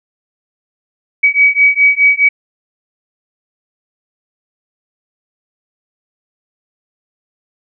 sine beating tone pair, 2268 / 2272.8 Hz, C#7 / C#7, +39 / +43 cents, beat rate 4.8 Hz, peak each -10 dBFS, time 1.23-2.29 s, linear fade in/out 10 ms, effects none

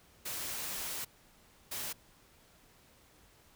white noise bursts at uneven times, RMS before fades -39 dBFS, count 2, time 0.25-1.05 / 1.71-1.93 s, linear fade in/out 10 ms, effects pink hiss -63 dBFS RMS until 3.55 s

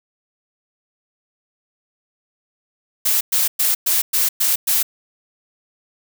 blue noise bursts, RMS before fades -17 dBFS, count 7, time 3.05-4.83 s, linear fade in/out 10 ms, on 160 ms, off 110 ms, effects none

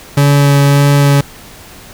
40% pulse tone with vibrato, 142 Hz, C#3, 42 cents sharp, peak -5 dBFS, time 0.17-1.21 s, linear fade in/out 5 ms, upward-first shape sine, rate 1.7 Hz, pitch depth 10 cents each way, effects pink hiss -35 dBFS RMS until 1.93 s

